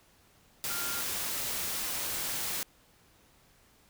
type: tone in noise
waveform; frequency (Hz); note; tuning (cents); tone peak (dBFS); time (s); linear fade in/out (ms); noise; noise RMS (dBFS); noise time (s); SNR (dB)
sine; 1396.9; F6; 0; -39; 0.7-1.01; 0; white; -34; 0.64-2.63; -8
effects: pink hiss -63 dBFS RMS until 3.89 s